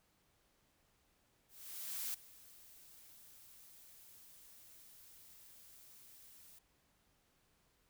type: noise with ADSR envelope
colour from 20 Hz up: blue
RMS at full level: -40 dBFS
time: 1.48-6.59 s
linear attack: 660 ms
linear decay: 6 ms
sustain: -20 dB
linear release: 7 ms
effects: pink hiss -75 dBFS RMS until 7.89 s